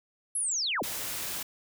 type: linear sweep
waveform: sine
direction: down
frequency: 11175 to 103.83 Hz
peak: -27 dBFS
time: 0.35-0.83 s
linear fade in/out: 5 ms
type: noise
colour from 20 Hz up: white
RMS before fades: -35 dBFS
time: 0.83-1.43 s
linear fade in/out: 5 ms
effects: none